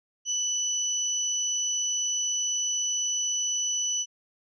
sine tone pair together, 2974 / 5964 Hz, F#7 / F#8, +8 / +13 cents, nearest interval octave, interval 1205 cents, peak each -32 / -26 dBFS, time 0.25-4.06 s, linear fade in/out 50 ms, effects none

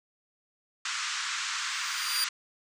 pink band-pass noise, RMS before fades -33 dBFS, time 0.85-2.29 s, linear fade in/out 5 ms, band 1100 to 7700 Hz, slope 48 dB/octave
sawtooth tone with exponential growth, 4756 Hz, D8, 21 cents sharp, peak -22 dBFS, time 1.5-2.24 s, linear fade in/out 0 ms, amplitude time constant 160 ms
effects none

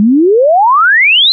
sine exponential sweep, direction up, 198.9 to 4186 Hz, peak -4 dBFS, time 0-1.32 s, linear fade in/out 0 ms, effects none

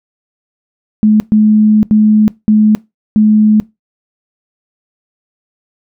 sine tone bursts at uneven times, 213.8 Hz, A3, 49 cents flat, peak -4 dBFS, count 5, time 1.03-1.2 / 1.32-1.83 / 1.91-2.28 / 2.48-2.75 / 3.16-3.6 s, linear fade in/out 0 ms, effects noise-tail reverb RT60 0.2 s tail -21 dB re dry

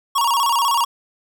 square tone with vibrato, 1019 Hz, C6, 46 cents flat, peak -16 dBFS, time 0.15-0.85 s, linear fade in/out 10 ms, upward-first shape square, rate 16 Hz, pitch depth 140 cents each way, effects none

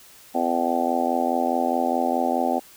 harmonic tone, 84.8 Hz, E2, 50 cents sharp, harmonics 3 / 4 / 5 / 6 / 7 / 8 / 9 / 10, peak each -26 / -30 / -34 / -31 / -28 / -30 / -24 / -33 dBFS, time 0.34-2.6 s, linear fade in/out 20 ms, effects white hiss -49 dBFS RMS until 2.76 s

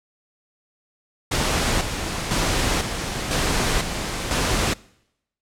pink noise with tremolo, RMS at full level -21 dBFS, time 1.31-4.74 s, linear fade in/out 10 ms, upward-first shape square, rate 1 Hz, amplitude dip 50%, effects noise-tail reverb RT60 0.8 s tail -23 dB re dry + low-pass 9000 Hz 12 dB/octave

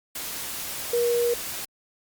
sine tone in noise, 476.1 Hz, A#4, 37 cents sharp, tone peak -20 dBFS, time 0.93-1.34 s, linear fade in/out 5 ms, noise white, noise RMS -33 dBFS, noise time 0.15-1.65 s, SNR +10 dB, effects Opus 48 kbps

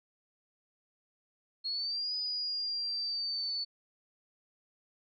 sine exponential two-way sweep, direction up then down, 4279 to 4978 to 4460 Hz, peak -32 dBFS, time 1.64-3.65 s, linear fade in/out 20 ms, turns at 2.15 s, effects none

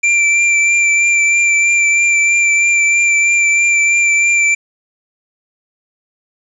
square tone with vibrato, 2354 Hz, D7, 3 cents sharp, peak -10 dBFS, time 0.03-4.55 s, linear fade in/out 10 ms, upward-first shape triangle, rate 3.1 Hz, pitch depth 21 cents each way, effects resampled to 22050 Hz + 7-bit

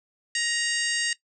harmonic tone with a mistuned harmonic, 940 Hz, A#5, 14 cents sharp, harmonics 2 / 3 / 4 / 5 / 6 / 7 / 8 / 9, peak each -29 / -31 / -36 / -32 / -38 / -34 / -37 / -35 dBFS, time 0.35-1.13 s, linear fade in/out 2 ms, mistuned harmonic 6, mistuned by -31 cents, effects noise-tail reverb RT60 0.1 s tail -17 dB re dry

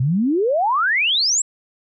sine exponential sweep, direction up, 120 to 7900 Hz, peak -15 dBFS, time 0-1.42 s, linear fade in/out 5 ms, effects none

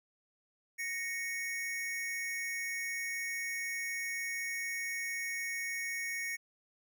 square tone pair together, 1864.7 / 2218 Hz, A#6 / C#7, 0 / 0 cents, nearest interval minor third, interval 300 cents, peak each -40 / -38 dBFS, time 0.78-6.37 s, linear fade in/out 20 ms, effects none

